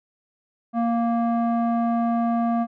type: tone with low-pass filter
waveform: square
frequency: 233.1 Hz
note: A#3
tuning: in tune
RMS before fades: -22 dBFS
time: 0.73-2.67 s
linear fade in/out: 50 ms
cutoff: 910 Hz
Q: 2.9
effects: none